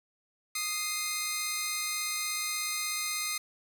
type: tone pair together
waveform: 10% pulse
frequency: 1244.5 / 2093 Hz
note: D#6 / C7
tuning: 0 / 0 cents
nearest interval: major sixth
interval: 900 cents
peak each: -28 / -23 dBFS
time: 0.55-3.38 s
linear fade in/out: 5 ms
effects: none